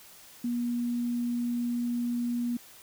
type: tone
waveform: sine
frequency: 240 Hz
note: B3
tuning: 49 cents flat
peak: -27 dBFS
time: 0.44-2.57 s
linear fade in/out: 5 ms
effects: white hiss -52 dBFS RMS until 2.82 s